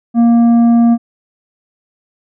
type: tone with tanh clipping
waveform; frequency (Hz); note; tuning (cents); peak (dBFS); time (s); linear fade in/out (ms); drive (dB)
triangle; 234.1; A#3; +8; -7; 0.14-0.98; 50; 11
effects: none